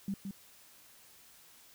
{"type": "tone with echo", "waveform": "sine", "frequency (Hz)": 196.4, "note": "G3", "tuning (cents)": 4, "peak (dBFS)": -32, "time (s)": [0.08, 0.14], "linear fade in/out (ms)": 2, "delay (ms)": 170, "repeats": 1, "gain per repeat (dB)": -5, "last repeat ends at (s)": 0.31, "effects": ["white hiss -59 dBFS RMS until 1.74 s"]}